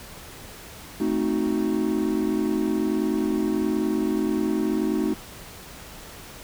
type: chord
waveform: triangle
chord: A diminished seventh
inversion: none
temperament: equal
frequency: 220 / 261.6 / 311.1 / 370 Hz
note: A3 / C4 / Eb4 / Gb4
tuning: 0 / 0 / 0 / 0 cents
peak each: -25 / -27 / -23 / -26 dBFS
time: 1-5.14 s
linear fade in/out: 5 ms
effects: pink hiss -42 dBFS RMS until 6.43 s